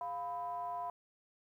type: ring-modulated tone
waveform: triangle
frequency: 146.83 Hz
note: D3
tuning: in tune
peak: -32 dBFS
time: 0.01-0.9 s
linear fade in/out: 2 ms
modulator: 848 Hz
effects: 12-bit